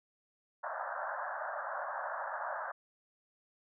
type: band-pass noise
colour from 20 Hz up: pink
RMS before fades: -39 dBFS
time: 0.63-2.72 s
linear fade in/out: 10 ms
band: 570 to 1700 Hz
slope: 96 dB/octave
effects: none